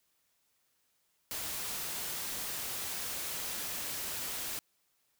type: noise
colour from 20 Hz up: white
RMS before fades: -38 dBFS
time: 1.31-4.59 s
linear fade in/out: 0 ms
effects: white hiss -75 dBFS RMS until 5.19 s